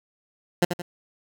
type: tone with echo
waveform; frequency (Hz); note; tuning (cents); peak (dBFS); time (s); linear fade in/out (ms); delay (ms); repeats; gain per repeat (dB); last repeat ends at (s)
15% pulse; 175.4; F3; +8; -10; 0.62-0.65; 5; 85; 2; -7; 0.82
effects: none